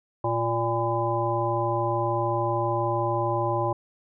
harmonic tone with a mistuned harmonic, 116.54 Hz, A#2, in tune, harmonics 1 / 3 / 5 / 7 / 9, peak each -29 / -29 / -29 / -29 / -29 dBFS, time 0.24-3.73 s, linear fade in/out 5 ms, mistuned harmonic 9, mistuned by -65 cents, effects none

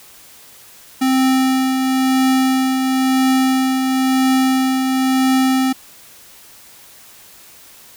square tone with tremolo, 261.9 Hz, C4, 2 cents sharp, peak -12 dBFS, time 1.01-5.73 s, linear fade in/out 10 ms, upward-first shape triangle, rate 0.98 Hz, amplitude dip 40%, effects white hiss -43 dBFS RMS until 7.96 s

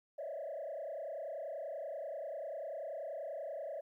sine tone with frequency modulation, 607 Hz, D#5, 43 cents flat, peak -38 dBFS, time 0.18-3.81 s, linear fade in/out 10 ms, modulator 30.3 Hz, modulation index 2.1, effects tanh soft clip ceiling -36 dBFS + 13-bit

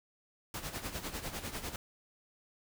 pink noise with tremolo, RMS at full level -38 dBFS, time 0.54-1.76 s, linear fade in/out 2 ms, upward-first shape sine, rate 10 Hz, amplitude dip 70%, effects none

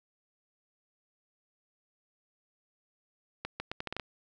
accelerating click train, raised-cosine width 0.3 ms, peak -19 dBFS, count 8, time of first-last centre 3.45-3.998 s, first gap 150 ms, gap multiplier 0.77, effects none

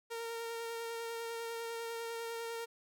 sawtooth tone with vibrato, 461.3 Hz, A#4, 18 cents flat, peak -35 dBFS, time 0.1-2.66 s, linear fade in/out 20 ms, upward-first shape sine, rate 10 Hz, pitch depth 14 cents each way, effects none

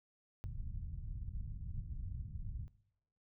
pink low-pass noise, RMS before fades -43 dBFS, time 0.44-2.68 s, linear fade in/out 0 ms, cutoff 130 Hz, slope 24 dB/octave, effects noise-tail reverb RT60 0.8 s tail -20 dB re dry

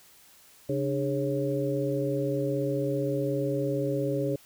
harmonic tone with a mistuned harmonic, 137.3 Hz, C#3, 16 cents flat, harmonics 1 / 2 / 3 / 4, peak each -31 / -31 / -31 / -31 dBFS, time 0.69-4.36 s, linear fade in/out 5 ms, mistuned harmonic 2, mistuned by +130 cents, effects white hiss -56 dBFS RMS until 4.45 s

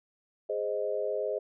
sine chord, Ab major, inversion none, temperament equal, 415.3 / 523.3 / 622.3 Hz, Ab4 / C5 / Eb5, 0 / 0 / 0 cents, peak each -33 dBFS, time 0.49-1.39 s, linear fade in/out 10 ms, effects none

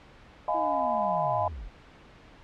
sine chord, F half-diminished seventh, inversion third, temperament just, 628.6 / 698.5 / 838.1 / 1005.8 Hz, Eb5 / F5 / Ab5 / Cb6, +18 / 0 / +16 / +31 cents, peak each -30 dBFS, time 0.48-1.48 s, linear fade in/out 2 ms
triangle linear sweep, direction down, 332.2 to 34.52 Hz, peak -34 dBFS, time 0.54-1.69 s, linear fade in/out 10 ms
effects pink hiss -52 dBFS RMS until 2.43 s + low-pass 3000 Hz 12 dB/octave

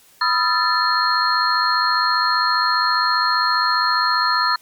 sine tone cluster, 992 / 1260 / 1355 / 1756 / 4245 Hz, B5 / D#6 / E6 / A6 / C8, +7 / +21 / +47 / -4 / +24 cents, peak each -22 dBFS, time 0.21-4.56 s, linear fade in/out 5 ms, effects white hiss -52 dBFS RMS until 4.61 s + Opus 48 kbps

